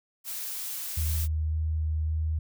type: noise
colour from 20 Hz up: blue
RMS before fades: -35 dBFS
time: 0.24-1.28 s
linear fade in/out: 50 ms
type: tone with vibrato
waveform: sine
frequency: 78.4 Hz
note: D#2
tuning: 14 cents sharp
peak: -25 dBFS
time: 0.97-2.39 s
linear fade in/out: 5 ms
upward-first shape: square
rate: 1.8 Hz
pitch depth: 8 cents each way
effects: none